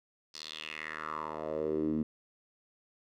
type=tone with band-pass filter sweep; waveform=10% pulse; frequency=77.7 Hz; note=D#2; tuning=2 cents flat; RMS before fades=-36 dBFS; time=0.34-2.03 s; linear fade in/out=5 ms; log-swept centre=5000 to 230 Hz; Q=4.1; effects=none